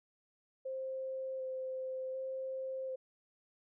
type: tone with vibrato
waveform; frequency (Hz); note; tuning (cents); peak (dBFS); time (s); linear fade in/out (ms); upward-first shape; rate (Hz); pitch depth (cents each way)
sine; 523.3; C5; 0; -37; 0.65-2.96; 10; square; 0.67; 10
effects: none